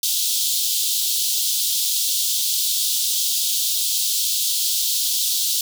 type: high-pass noise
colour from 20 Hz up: pink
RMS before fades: -21 dBFS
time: 0.03-5.61 s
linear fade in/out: 2 ms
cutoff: 3300 Hz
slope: 48 dB/octave
effects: none